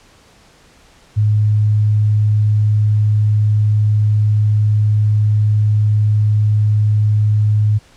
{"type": "tone", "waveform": "sine", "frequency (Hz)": 105.8, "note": "G#2", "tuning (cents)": 33, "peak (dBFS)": -10, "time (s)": [1.16, 7.79], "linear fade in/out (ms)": 20, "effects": ["pink hiss -48 dBFS RMS until 7.96 s", "low-pass 8000 Hz 12 dB/octave"]}